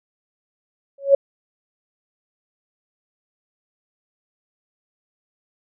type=tone with exponential growth; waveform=sine; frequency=554.4 Hz; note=C#5; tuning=in tune; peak=-5 dBFS; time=0.98-1.15 s; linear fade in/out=5 ms; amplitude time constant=35 ms; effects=none